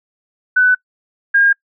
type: tone pair in turn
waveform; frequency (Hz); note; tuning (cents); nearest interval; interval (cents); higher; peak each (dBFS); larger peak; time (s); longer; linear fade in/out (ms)
sine; 1499 / 1618.3; F#6 / G#6; +22 / -45; minor second; 133; second; -8; neither; 0.56-0.75 / 1.34-1.53; neither; 10
effects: noise-tail reverb RT60 0.1 s tail -26 dB re dry